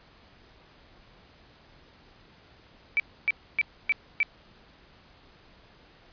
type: tone bursts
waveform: sine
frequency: 2316 Hz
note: D7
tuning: 25 cents flat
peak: -20 dBFS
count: 5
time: 2.97-4.23 s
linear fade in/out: 0 ms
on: 28 ms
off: 280 ms
effects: pink hiss -56 dBFS RMS until 6.12 s + resampled to 11025 Hz